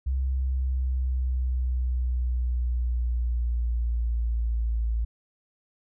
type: linear sweep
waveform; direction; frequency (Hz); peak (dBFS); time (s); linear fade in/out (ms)
sine; down; 65.9 to 56; -23; 0.06-5.05; 10
effects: none